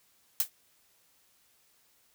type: noise with exponential decay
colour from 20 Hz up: blue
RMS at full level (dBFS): -22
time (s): 0.4-0.5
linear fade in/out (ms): 1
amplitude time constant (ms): 20
effects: white hiss -67 dBFS RMS until 2.14 s